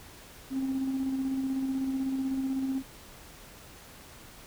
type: tone with tremolo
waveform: sine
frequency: 266.2 Hz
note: C4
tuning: 30 cents sharp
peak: -25 dBFS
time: 0.5-2.83 s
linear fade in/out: 50 ms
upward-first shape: square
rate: 16 Hz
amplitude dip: 35%
effects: tanh soft clip ceiling -24 dBFS + pink hiss -50 dBFS RMS until 4.46 s